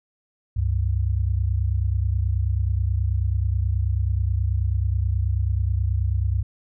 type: tone pair together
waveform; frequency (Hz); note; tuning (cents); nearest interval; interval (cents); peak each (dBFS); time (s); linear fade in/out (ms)
sine; 68.19 / 97.5; C#2 / G2; -28 / -9; tritone; 619; -22; 0.56-6.43; 10
effects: none